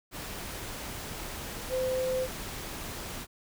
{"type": "tone in noise", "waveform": "sine", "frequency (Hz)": 515, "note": "C5", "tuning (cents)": -28, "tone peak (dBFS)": -27, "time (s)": [1.69, 2.28], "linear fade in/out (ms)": 50, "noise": "pink", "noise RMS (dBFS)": -39, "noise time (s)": [0.11, 3.27], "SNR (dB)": 9, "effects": []}